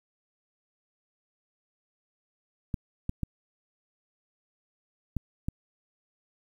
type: clicks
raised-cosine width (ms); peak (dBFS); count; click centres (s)
5; -17; 5; 2.742 / 3.094 / 3.233 / 5.167 / 5.485
effects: 9-bit